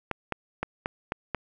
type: clicks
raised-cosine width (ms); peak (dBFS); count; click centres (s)
0.5; -13; 6; 0.113 / 0.323 / 0.63 / 0.859 / 1.121 / 1.347
effects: none